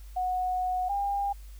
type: tone pair in turn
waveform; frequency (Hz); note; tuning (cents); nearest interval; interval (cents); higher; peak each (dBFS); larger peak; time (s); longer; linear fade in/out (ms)
sine; 734 / 802.6; F#5 / G5; -14 / +41; major second; 155; second; -26; neither; 0.16-0.89 / 0.89-1.33; first; 10
effects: added 50 Hz sine -42 dBFS peak until 1.59 s + white hiss -59 dBFS RMS until 1.59 s

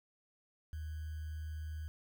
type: tone with sample-and-hold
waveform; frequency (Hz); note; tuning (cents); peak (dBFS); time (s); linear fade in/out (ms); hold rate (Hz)
sine; 77.78; D#2; 0; -39; 0.73-1.88; 0; 1575
effects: none

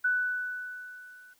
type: tone with level ramp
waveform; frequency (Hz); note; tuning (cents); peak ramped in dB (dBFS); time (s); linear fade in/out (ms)
sine; 1489; F#6; +11; -22 to -51; 0.04-1.34; 10
effects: white hiss -66 dBFS RMS until 1.39 s

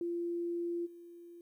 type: tone with level steps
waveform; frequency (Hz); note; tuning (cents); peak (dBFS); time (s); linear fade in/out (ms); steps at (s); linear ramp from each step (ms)
sine; 343.9; F4; -27; -33 / -49; 0.01-1.41; 2; 0.85; 20
effects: 12-bit

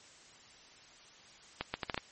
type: accelerating click train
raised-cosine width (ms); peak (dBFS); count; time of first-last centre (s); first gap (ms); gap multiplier
0.3; -17; 6; 1.61-1.977; 130; 0.71
effects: white hiss -57 dBFS RMS until 2.11 s + MP3 32 kbps

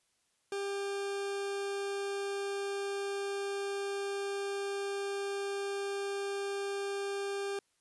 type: tone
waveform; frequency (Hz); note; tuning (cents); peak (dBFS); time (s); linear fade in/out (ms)
40% pulse; 398.3; G4; +28; -33; 0.52-7.59; 2
effects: white hiss -75 dBFS RMS until 7.8 s + resampled to 24000 Hz

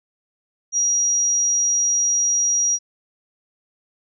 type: tone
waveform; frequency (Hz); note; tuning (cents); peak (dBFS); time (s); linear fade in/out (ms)
sine; 5740; F8; +47; -16; 0.72-2.79; 50
effects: none

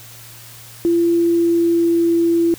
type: tone with pitch glide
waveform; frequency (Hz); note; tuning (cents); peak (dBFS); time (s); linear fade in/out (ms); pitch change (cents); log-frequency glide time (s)
sine; 340 to 336.7; F4 to E4; -46 to +37; -12; 0.85-2.54; 0; -17; 1.06-2.14
effects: added 116 Hz sine -43 dBFS peak until 2.58 s + white hiss -40 dBFS RMS until 2.58 s

